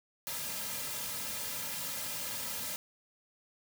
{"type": "noise with comb filter", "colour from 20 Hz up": "white", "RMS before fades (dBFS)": -38, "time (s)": [0.27, 2.76], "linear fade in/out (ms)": 0, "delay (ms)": 2.7, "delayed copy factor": -1, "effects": []}